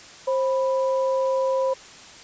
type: tone pair together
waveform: sine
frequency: 529.7 / 987.8 Hz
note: C5 / B5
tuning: +21 / 0 cents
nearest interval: major seventh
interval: 1079 cents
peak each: -20 / -28 dBFS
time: 0.27-1.74 s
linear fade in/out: 10 ms
effects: white hiss -44 dBFS RMS until 2.23 s + resampled to 16000 Hz